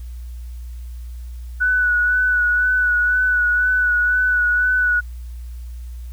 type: tone with vibrato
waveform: sine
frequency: 1480 Hz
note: F#6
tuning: in tune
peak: -14 dBFS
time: 1.6-5.01 s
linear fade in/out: 20 ms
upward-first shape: sine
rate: 2 Hz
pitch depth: 25 cents each way
effects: added 60 Hz sine -29 dBFS peak until 6.12 s + white hiss -54 dBFS RMS until 6.12 s